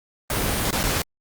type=noise with dropouts; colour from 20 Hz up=pink; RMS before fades=-23 dBFS; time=0.3-1.02 s; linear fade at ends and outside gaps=2 ms; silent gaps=0.708-0.727 / 0.832-0.837 s; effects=Opus 32 kbps